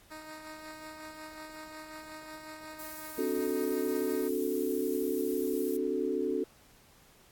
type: tone with tremolo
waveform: 10% pulse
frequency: 311.1 Hz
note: D#4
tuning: in tune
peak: -34 dBFS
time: 0.1-4.29 s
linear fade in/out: 20 ms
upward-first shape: sine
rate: 5.5 Hz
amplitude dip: 40%
type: noise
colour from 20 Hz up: violet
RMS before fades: -44 dBFS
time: 2.79-5.77 s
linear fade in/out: 5 ms
type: chord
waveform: sine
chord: D dominant seventh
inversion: third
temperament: equal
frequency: 261.6 / 293.7 / 370 / 440 Hz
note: C4 / D4 / F#4 / A4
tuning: 0 / 0 / 0 / 0 cents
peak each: -36 / -35 / -33 / -33 dBFS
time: 3.18-6.44 s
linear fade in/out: 5 ms
effects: pink hiss -60 dBFS RMS until 7.31 s + AAC 64 kbps